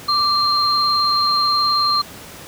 sine tone pair together, 1174.7 / 4178 Hz, D6 / C8, 0 / -3 cents, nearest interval octave + minor seventh, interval 2197 cents, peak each -17 dBFS, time 0.08-2.02 s, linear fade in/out 10 ms, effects pink hiss -37 dBFS RMS until 2.47 s + high-pass 80 Hz 12 dB/octave

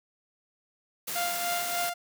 white high-pass noise, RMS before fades -34 dBFS, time 1.07-1.9 s, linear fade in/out 10 ms, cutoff 130 Hz, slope 96 dB/octave
sawtooth tone with tremolo, 698.5 Hz, F5, in tune, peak -24 dBFS, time 1.15-1.94 s, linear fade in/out 10 ms, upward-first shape sine, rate 3.4 Hz, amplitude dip 50%
effects none

